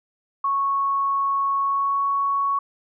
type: tone with pitch glide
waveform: sine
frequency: 1105 to 1113.3 Hz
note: C#6 to C#6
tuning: -6 to +7 cents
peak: -19 dBFS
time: 0.44-2.59 s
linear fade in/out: 5 ms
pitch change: +13 cents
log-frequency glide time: 1.6-2.03 s
effects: none

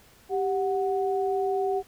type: tone pair together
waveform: sine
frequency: 391.3 / 738.7 Hz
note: G4 / F#5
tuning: -3 / -3 cents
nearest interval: major seventh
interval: 1100 cents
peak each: -25 / -28 dBFS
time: 0.29-1.83 s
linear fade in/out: 50 ms
effects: pink hiss -56 dBFS RMS until 1.87 s

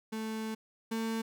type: tone pair in turn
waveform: 35% pulse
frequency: 220 / 224.9 Hz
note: A3 / A3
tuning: 0 / +38 cents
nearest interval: unison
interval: 38 cents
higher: second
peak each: -33 / -30 dBFS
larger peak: second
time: 0.12-0.55 / 0.91-1.22 s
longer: first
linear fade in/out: 10 ms
effects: none

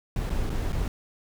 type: noise with dropouts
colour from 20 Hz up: brown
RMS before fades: -27 dBFS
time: 0.16-0.88 s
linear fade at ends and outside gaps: 2 ms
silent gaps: 0.296-0.301 / 0.496-0.501 / 0.723-0.728 s
effects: none

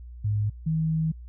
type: tone pair in turn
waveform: sine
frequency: 104.8 / 159.49 Hz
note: G#2 / D#3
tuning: +16 / +43 cents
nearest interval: perfect fifth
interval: 727 cents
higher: second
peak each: -22 dBFS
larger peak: neither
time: 0.24-0.5 / 0.66-1.12 s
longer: second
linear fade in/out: 10 ms
effects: added 60 Hz sine -39 dBFS peak until 1.28 s

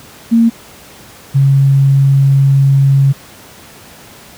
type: tone pair in turn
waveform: sine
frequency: 230 / 137.27 Hz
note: A#3 / C#3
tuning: -23 / -17 cents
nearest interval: major sixth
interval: 894 cents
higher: first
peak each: -5 dBFS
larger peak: neither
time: 0.31-0.5 / 1.34-3.13 s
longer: second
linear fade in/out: 20 ms
effects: pink hiss -37 dBFS RMS until 4.37 s + high-pass 80 Hz 12 dB/octave

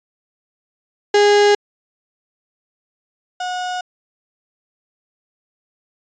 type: tone pair in turn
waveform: 35% pulse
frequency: 411.2 / 728 Hz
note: G#4 / F#5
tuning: -17 / -28 cents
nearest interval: minor seventh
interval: 989 cents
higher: second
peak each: -8 / -20 dBFS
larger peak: first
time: 1.14-1.55 / 3.4-3.81 s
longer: neither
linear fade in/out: 5 ms
effects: resampled to 16000 Hz

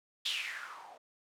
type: noise with low-pass filter sweep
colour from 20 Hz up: violet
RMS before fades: -40 dBFS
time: 0.25-0.98 s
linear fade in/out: 10 ms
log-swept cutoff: 3600 to 640 Hz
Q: 5.5
effects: none

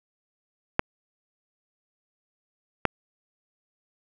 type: clicks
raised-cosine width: 0.5 ms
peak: -4 dBFS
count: 2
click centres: 0.794 / 2.853 s
effects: none

